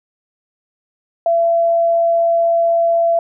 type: tone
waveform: sine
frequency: 674 Hz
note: E5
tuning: 38 cents sharp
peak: -11 dBFS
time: 1.26-3.19 s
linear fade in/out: 2 ms
effects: none